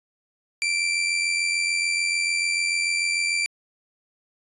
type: tone with amplitude modulation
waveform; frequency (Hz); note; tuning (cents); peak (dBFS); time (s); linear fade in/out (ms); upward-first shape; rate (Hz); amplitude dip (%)
sawtooth; 2349; D7; 0; -16; 0.62-3.46; 0; sine; 86.8; 45
effects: resampled to 24000 Hz